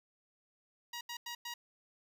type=tone bursts at uneven times; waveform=10% pulse; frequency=953 Hz; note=A#5; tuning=38 cents sharp; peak=-32 dBFS; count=4; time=0.93-1.01 / 1.09-1.17 / 1.26-1.35 / 1.45-1.54 s; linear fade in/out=5 ms; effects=none